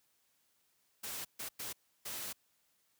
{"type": "noise bursts at uneven times", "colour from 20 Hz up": "white", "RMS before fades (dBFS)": -42, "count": 4, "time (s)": [[1.03, 1.25], [1.39, 1.49], [1.59, 1.73], [2.05, 2.33]], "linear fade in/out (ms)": 10, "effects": ["white hiss -75 dBFS RMS until 2.99 s", "high-pass 60 Hz 12 dB/octave"]}